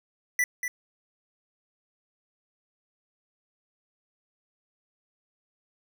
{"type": "tone with echo", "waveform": "square", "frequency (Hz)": 1975.5, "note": "B6", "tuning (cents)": 0, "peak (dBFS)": -22, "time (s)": [0.39, 0.44], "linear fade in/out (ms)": 2, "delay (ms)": 240, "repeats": 1, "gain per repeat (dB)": -7, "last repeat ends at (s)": 0.68, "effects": []}